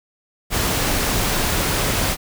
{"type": "noise", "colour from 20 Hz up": "pink", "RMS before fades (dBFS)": -20, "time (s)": [0.5, 2.17], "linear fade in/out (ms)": 50, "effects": []}